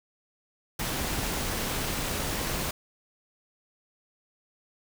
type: noise with amplitude modulation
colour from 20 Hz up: pink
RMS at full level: -29 dBFS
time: 0.79-2.71 s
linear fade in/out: 5 ms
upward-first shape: sine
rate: 215 Hz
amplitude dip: 35%
effects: none